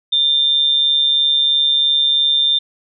sine tone with amplitude modulation, 3600 Hz, A7, 39 cents sharp, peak -9 dBFS, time 0.12-2.59 s, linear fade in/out 10 ms, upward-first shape sine, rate 143 Hz, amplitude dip 60%, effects none

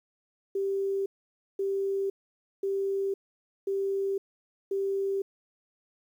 sine tone bursts, 392 Hz, G4, in tune, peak -26 dBFS, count 5, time 0.55-5.22 s, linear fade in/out 5 ms, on 510 ms, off 530 ms, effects 10-bit

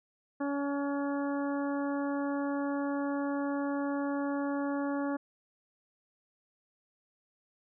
harmonic tone, 282.5 Hz, C#4, 33 cents sharp, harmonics 1 / 2 / 3 / 4 / 5 / 6, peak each -31 / -37 / -41 / -43 / -45 / -47 dBFS, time 0.4-5.17 s, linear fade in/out 10 ms, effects none

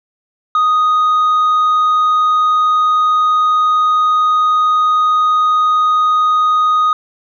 triangle tone with tanh clipping, 1244.5 Hz, D#6, in tune, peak -10 dBFS, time 0.55-6.93 s, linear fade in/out 2 ms, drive 7 dB, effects none

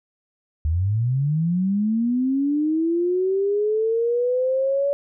sine linear sweep, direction up, 73.42 to 570 Hz, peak -18 dBFS, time 0.65-4.93 s, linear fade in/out 0 ms, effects none

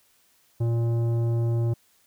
sine tone with tanh clipping, 116.54 Hz, A#2, in tune, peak -23 dBFS, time 0.6-1.74 s, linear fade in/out 10 ms, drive 12 dB, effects white hiss -63 dBFS RMS until 2.06 s

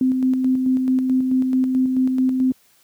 sine tone with tremolo, 258.4 Hz, C4, 21 cents flat, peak -14 dBFS, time 0.01-2.52 s, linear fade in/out 2 ms, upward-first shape square, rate 4.6 Hz, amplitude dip 35%, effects white hiss -57 dBFS RMS until 2.83 s + high-pass 60 Hz 12 dB/octave

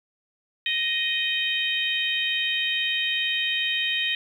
harmonic tone, 622.3 Hz, D#5, in tune, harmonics 3 / 4 / 5 / 6, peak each -29 / -28 / -27 / -29 dBFS, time 0.66-4.15 s, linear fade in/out 2 ms, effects 9-bit

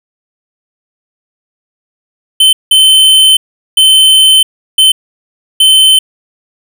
square tone bursts at uneven times, 3072 Hz, G7, 36 cents flat, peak -3 dBFS, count 5, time 2.4-2.53 / 2.71-3.37 / 3.77-4.43 / 4.78-4.92 / 5.6-5.99 s, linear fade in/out 5 ms, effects none

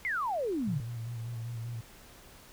sine exponential sweep, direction down, 2200 to 127.7 Hz, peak -29 dBFS, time 0.05-0.8 s, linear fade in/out 0 ms
sine tone with vibrato, 116.54 Hz, A#2, in tune, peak -35 dBFS, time 0.67-1.81 s, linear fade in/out 5 ms, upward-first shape square, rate 5.1 Hz, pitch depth 36 cents each way
effects pink hiss -54 dBFS RMS until 2.52 s

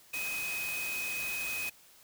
sine tone in noise, 2517 Hz, D#7, 19 cents sharp, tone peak -34 dBFS, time 0.13-1.7 s, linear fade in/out 10 ms, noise white, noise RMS -40 dBFS, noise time 0.13-1.7 s, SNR +3 dB, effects white hiss -59 dBFS RMS until 2.03 s

